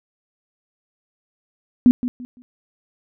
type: tone with echo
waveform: sine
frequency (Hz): 246.9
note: B3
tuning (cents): 0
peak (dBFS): -7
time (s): 1.86-1.91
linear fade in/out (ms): 0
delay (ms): 170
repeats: 3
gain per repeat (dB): -12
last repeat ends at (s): 2.42
effects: none